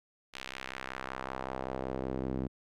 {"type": "tone with band-pass filter sweep", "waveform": "sawtooth", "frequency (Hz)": 65.3, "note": "C2", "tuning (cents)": -3, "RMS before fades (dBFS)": -38, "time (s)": [0.33, 2.48], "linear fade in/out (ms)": 20, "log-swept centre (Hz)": [3200, 260], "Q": 1.2, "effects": []}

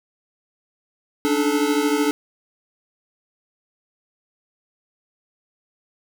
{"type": "tone cluster", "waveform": "square", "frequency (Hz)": [286.9, 300, 433.1], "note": ["D4", "D4", "A4"], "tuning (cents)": [-40, 37, -27], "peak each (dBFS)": -23, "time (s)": [1.25, 2.11], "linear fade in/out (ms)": 0, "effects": []}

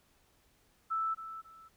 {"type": "tone with echo", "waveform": "sine", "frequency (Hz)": 1318.5, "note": "E6", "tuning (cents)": 0, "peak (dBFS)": -30, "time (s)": [0.9, 1.15], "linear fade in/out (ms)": 20, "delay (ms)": 270, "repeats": 2, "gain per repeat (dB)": -11, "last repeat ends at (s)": 1.69, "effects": ["pink hiss -69 dBFS RMS until 1.76 s"]}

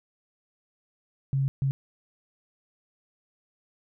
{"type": "tone bursts at uneven times", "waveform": "sine", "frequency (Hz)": 136.1, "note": "C#3", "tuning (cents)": -31, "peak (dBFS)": -22, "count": 2, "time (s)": [[1.33, 1.48], [1.62, 1.71]], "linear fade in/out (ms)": 0, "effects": []}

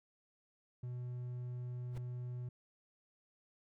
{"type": "tone", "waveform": "triangle", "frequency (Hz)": 123.47, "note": "B2", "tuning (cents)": 0, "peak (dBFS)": -38, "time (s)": [0.83, 2.49], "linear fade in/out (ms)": 5}
{"type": "noise with exponential growth", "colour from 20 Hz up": "brown", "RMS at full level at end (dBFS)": -40, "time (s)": [1.9, 1.98], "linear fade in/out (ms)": 5, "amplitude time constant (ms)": 16}
{"effects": []}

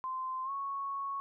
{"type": "tone with pitch glide", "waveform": "sine", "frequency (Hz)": [1038, 1106.1], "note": ["C6", "C#6"], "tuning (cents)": [-14, -4], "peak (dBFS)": -34, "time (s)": [0.04, 1.2], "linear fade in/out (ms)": 0, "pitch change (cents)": 110, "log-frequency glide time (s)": [0.44, 0.51], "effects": []}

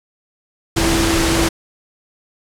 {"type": "tone in noise", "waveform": "sine", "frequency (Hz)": 331, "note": "E4", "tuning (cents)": 7, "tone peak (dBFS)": -17, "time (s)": [0.76, 1.49], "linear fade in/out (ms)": 10, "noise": "pink", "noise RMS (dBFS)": -17, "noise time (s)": [0.76, 1.49], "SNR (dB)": -3, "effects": ["low-pass 10000 Hz 12 dB/octave"]}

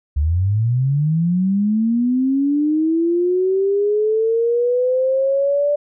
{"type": "linear sweep", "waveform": "sine", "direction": "up", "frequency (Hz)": [69.3, 587.3], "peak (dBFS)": -14, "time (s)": [0.16, 5.76], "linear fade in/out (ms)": 10, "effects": []}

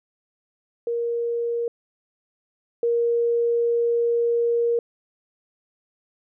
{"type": "tone pair in turn", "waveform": "sine", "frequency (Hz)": [470, 470], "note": ["A#4", "A#4"], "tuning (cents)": [14, 14], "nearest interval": "unison", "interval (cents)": 0, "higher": "neither", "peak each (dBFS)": [-22, -18], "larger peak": "second", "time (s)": [[0.87, 1.68], [2.83, 4.79]], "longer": "second", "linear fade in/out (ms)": 2, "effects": []}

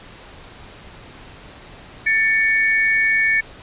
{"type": "tone pair together", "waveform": "sine", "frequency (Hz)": [1774, 2235], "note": ["A6", "C#7"], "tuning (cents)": [14, 14], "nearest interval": "major third", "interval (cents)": 400, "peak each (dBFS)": -17, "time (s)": [2.06, 3.41], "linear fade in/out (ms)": 10, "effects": ["pink hiss -41 dBFS RMS until 3.62 s", "resampled to 8000 Hz"]}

